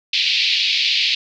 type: band-pass noise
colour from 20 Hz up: white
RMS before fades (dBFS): -18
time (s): 0.13-1.15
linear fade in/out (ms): 5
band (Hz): 2300 to 4600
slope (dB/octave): 48
effects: none